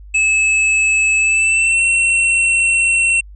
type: tone with pitch glide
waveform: square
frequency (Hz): 2600 to 2714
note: E7 to E7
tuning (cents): -24 to +50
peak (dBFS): -12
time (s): 0.14-3.21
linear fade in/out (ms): 10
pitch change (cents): +74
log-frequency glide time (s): 1.17-1.84
effects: added 50 Hz sine -34 dBFS peak until 3.35 s + resampled to 22050 Hz